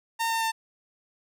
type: tone with pitch steps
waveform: sawtooth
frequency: 913 / 906.7 / 900.4 Hz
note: A#5 / A#5 / A5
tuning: -36 / -48 / +40 cents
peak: -21 dBFS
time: 0.19-0.52 s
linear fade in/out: 20 ms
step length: 110 ms
effects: none